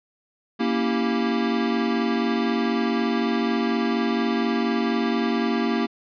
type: chord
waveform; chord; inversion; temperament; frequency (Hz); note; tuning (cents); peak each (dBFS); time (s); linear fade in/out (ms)
square; A# diminished seventh; none; equal with one note detuned; 233.1 / 277.2 / 327.5 / 392; A#3 / C#4 / E4 / G4; 0 / 0 / -11 / 0; -24 / -29 / -29 / -29; 0.59-5.87; 20
effects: resampled to 11025 Hz